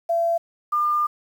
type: tone pair in turn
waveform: sine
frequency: 675 / 1202.7 Hz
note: E5 / D6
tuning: +41 / +41 cents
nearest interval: minor seventh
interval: 1000 cents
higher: second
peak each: -18 dBFS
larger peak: neither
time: 0.09-0.38 / 0.72-1.07 s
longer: second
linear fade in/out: 10 ms
effects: 8-bit